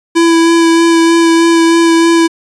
square tone with vibrato, 332.7 Hz, E4, 16 cents sharp, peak -6 dBFS, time 0.15-2.28 s, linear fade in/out 20 ms, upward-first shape sine, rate 3.2 Hz, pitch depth 13 cents each way, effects resampled to 22050 Hz

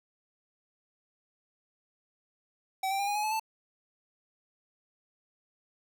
square tone with pitch steps, 765 / 783.3 / 802.1 / 821.3 / 841 / 861.2 / 881.8 Hz, G5 / G5 / G5 / G#5 / G#5 / A5 / A5, -42 / -2 / +40 / -20 / +22 / -37 / +4 cents, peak -29 dBFS, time 2.83-3.397 s, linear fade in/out 5 ms, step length 81 ms, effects none

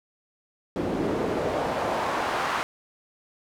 pink noise with band-pass filter sweep, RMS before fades -27 dBFS, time 0.76-2.63 s, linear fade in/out 0 ms, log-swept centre 300 to 1200 Hz, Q 1.3, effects none

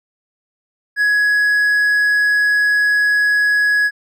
triangle tone, 1675 Hz, G#6, 14 cents sharp, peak -10 dBFS, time 0.96-3.91 s, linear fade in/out 50 ms, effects none

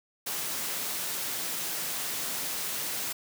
white high-pass noise, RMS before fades -33 dBFS, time 0.26-3.13 s, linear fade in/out 10 ms, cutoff 110 Hz, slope 24 dB/octave, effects none

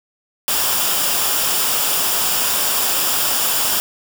white noise with comb filter, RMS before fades -18 dBFS, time 0.48-3.8 s, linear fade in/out 0 ms, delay 0.48 ms, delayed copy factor -0.5, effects none

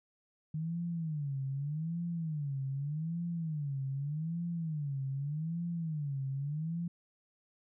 sine tone with vibrato, 152.2 Hz, D#3, 38 cents flat, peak -33 dBFS, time 0.54-6.88 s, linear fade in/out 5 ms, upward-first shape sine, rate 0.83 Hz, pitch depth 210 cents each way, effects none

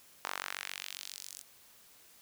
sawtooth tone with high-pass filter sweep, 47.33 Hz, F#1, 40 cents sharp, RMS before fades -43 dBFS, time 0.24-1.42 s, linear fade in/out 10 ms, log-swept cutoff 1000 to 7400 Hz, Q 1.4, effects white hiss -60 dBFS RMS until 2.21 s

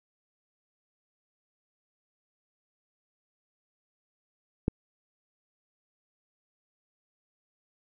click, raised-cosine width 3 ms, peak -11 dBFS, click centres 4.681 s, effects none

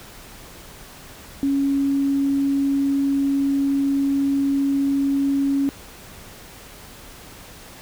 sine tone, 277.2 Hz, C#4, in tune, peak -17 dBFS, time 1.43-5.69 s, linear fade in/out 0 ms, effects pink hiss -42 dBFS RMS until 7.81 s

